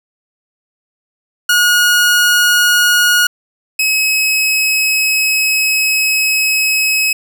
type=tone pair in turn; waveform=sawtooth; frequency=1444 / 2560 Hz; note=F#6 / D#7; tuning=-43 / +49 cents; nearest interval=minor seventh; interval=992 cents; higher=second; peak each=-5 / -8 dBFS; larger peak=first; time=1.49-3.27 / 3.79-7.13 s; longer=second; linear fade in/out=5 ms; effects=none